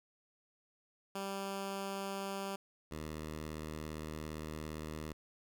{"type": "tone pair in turn", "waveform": "10% pulse", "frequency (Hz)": [196, 77.49], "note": ["G3", "D#2"], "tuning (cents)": [0, -7], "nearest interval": "octave + major third", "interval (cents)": 1607, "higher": "first", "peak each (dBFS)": [-30, -33], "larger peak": "first", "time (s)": [[1.15, 2.56], [2.91, 5.13]], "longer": "second", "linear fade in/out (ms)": 5, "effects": []}